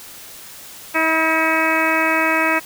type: harmonic tone with a mistuned harmonic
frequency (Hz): 320.2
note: D#4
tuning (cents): +50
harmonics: 1 / 2 / 3 / 4 / 5 / 6 / 7 / 8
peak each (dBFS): -23 / -23 / -23 / -23 / -23 / -23 / -23 / -23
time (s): 0.94-2.6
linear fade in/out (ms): 20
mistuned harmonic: 3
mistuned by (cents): +17
effects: white hiss -38 dBFS RMS until 2.65 s